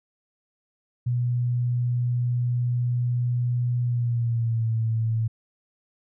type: tone with pitch glide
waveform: sine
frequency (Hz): 122.1 to 112.61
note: B2 to A2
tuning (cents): -19 to +41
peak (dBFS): -21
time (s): 1.06-5.28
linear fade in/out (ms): 10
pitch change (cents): -140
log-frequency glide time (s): 3.82-4.72
effects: none